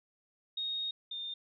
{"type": "tone pair in turn", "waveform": "sine", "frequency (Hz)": [3729, 3625], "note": ["A#7", "A#7"], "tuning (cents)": [0, -49], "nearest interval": "unison", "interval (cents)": 49, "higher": "first", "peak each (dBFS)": [-33, -37], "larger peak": "first", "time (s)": [[0.57, 0.91], [1.11, 1.34]], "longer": "first", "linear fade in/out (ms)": 5, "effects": []}